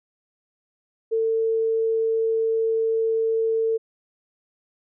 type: tone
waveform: sine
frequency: 448.7 Hz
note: A4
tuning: 34 cents sharp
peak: -19 dBFS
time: 1.11-3.78 s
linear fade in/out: 20 ms
effects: none